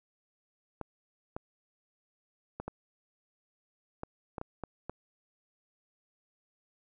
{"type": "clicks", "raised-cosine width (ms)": 1, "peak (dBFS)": -23, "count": 9, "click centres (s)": [0.813, 1.365, 2.6, 2.68, 4.034, 4.382, 4.414, 4.637, 4.896], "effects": []}